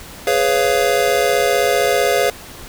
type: chord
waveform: square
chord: C# dominant seventh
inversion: second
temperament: just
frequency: 415.8 / 498.9 / 554.4 / 693 Hz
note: G#4 / B4 / C#5 / E#5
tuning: +2 / +17 / 0 / -14 cents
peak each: -20 dBFS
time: 0.27-2.3 s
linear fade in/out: 2 ms
effects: pink hiss -36 dBFS RMS until 2.68 s